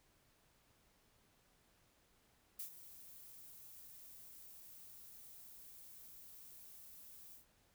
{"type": "noise with ADSR envelope", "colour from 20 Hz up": "violet", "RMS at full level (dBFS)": -44, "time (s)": [2.59, 7.46], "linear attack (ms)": 7, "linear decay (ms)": 98, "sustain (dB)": -13, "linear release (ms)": 120, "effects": ["pink hiss -73 dBFS RMS until 7.74 s"]}